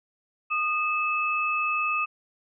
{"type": "tone pair together", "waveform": "sine", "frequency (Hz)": [1227.5, 2601], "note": ["D#6", "E7"], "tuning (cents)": [-24, -24], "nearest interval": "octave + minor second", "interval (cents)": 1300, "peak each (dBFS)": -26, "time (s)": [0.5, 2.06], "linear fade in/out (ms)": 20, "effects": []}